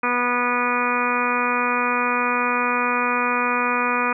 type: harmonic tone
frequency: 244.8 Hz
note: B3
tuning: 15 cents flat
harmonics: 1 / 2 / 3 / 4 / 5 / 6 / 7 / 8 / 9 / 10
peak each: -28 / -28 / -33 / -25 / -24 / -27 / -34 / -32 / -33 / -26 dBFS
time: 0.03-4.13 s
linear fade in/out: 5 ms
effects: none